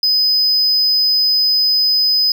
triangle tone, 5020 Hz, D#8, 15 cents sharp, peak -10 dBFS, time 0.03-2.32 s, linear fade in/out 2 ms, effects none

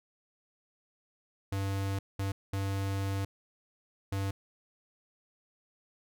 square tone bursts at uneven times, 97.9 Hz, G2, 2 cents flat, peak -31 dBFS, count 4, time 1.52-1.99 / 2.19-2.32 / 2.53-3.25 / 4.12-4.31 s, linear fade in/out 5 ms, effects none

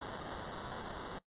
white noise with sample-and-hold, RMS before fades -44 dBFS, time 0.01-1.19 s, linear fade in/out 10 ms, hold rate 2450 Hz, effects noise-tail reverb RT60 0.1 s tail -18 dB re dry + resampled to 8000 Hz

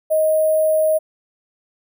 sine tone with sample-and-hold, 626 Hz, D#5, 10 cents sharp, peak -13 dBFS, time 0.1-0.99 s, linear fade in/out 20 ms, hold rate 11025 Hz, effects none

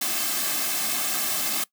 white noise with comb filter, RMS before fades -26 dBFS, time 0.01-1.64 s, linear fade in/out 5 ms, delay 2.1 ms, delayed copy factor -0.7, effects noise-tail reverb RT60 0.1 s tail -20 dB re dry + high-pass 200 Hz 12 dB/octave

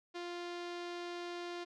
sawtooth tone with low-pass filter, 349.2 Hz, F4, in tune, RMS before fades -43 dBFS, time 0.14-1.65 s, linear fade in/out 20 ms, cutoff 4500 Hz, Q 1.4, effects none

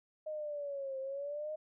sine linear two-way sweep, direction down then up, 622.3 to 528 to 622.3 Hz, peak -37 dBFS, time 0.26-1.56 s, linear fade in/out 10 ms, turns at 0.99 s, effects none

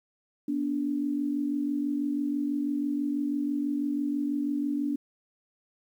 sine tone pair together, 243.5 / 289.6 Hz, B3 / D4, -24 / -24 cents, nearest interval minor third, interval 300 cents, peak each -32 / -27 dBFS, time 0.48-4.96 s, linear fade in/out 5 ms, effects 10-bit

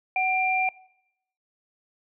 sine tone pair together, 748.7 / 2377 Hz, F#5 / D7, +20 / +20 cents, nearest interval octave + minor sixth, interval 2000 cents, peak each -24 dBFS, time 0.16-0.69 s, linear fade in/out 2 ms, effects noise-tail reverb RT60 0.8 s tail -22 dB re dry

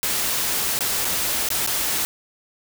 white noise with dropouts, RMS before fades -23 dBFS, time 0.03-2.05 s, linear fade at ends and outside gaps 0 ms, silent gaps 0.79-0.807 / 1.047-1.052 / 1.488-1.503 / 1.664-1.674 s, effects none

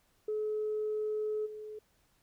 sine tone with level steps, 427.6 Hz, A4, 49 cents flat, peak -30 / -41 dBFS, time 0.28-1.79 s, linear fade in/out 5 ms, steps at 1.45 s, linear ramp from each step 20 ms, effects tanh soft clip ceiling -26 dBFS + pink hiss -71 dBFS RMS until 2.22 s

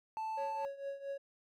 triangle tone, 880 Hz, A5, in tune, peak -34 dBFS, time 0.17-0.65 s, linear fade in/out 0 ms
triangle tone with tremolo, 554.4 Hz, C#5, in tune, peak -34 dBFS, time 0.37-1.18 s, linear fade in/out 10 ms, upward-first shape triangle, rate 4.4 Hz, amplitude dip 85%
effects tanh soft clip ceiling -26 dBFS

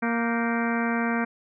harmonic tone with a mistuned harmonic, 233.1 Hz, A#3, in tune, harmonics 1 / 2 / 3 / 4 / 5 / 6 / 7 / 8 / 9 / 10, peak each -25 / -33 / -33 / -35 / -35 / -36 / -32 / -36 / -39 / -38 dBFS, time 0.02-1.25 s, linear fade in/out 10 ms, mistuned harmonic 7, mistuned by -75 cents, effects none

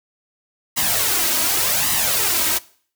white noise with flanger, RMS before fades -19 dBFS, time 0.76-2.59 s, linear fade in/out 20 ms, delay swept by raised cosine 1 to 3.2 ms, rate 0.87 Hz, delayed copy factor +0.65, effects noise-tail reverb RT60 0.5 s tail -21 dB re dry + high-pass 60 Hz 12 dB/octave

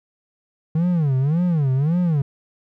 triangle tone with vibrato, 152.9 Hz, D#3, 30 cents flat, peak -14 dBFS, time 0.75-2.22 s, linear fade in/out 5 ms, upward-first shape sine, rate 1.8 Hz, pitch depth 280 cents each way, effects none

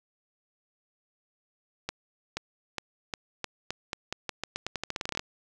accelerating click train, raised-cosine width 0.2 ms, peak -14 dBFS, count 23, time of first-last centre 1.89-5.194 s, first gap 480 ms, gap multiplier 0.86, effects none

